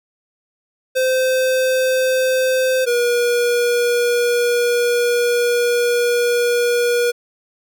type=tone pair in turn; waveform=square; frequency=517 / 480.6 Hz; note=C5 / B4; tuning=-21 / -47 cents; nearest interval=minor second; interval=126 cents; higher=first; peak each=-15 dBFS; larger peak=neither; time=0.95-2.86 / 2.86-7.12 s; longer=second; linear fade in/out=20 ms; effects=none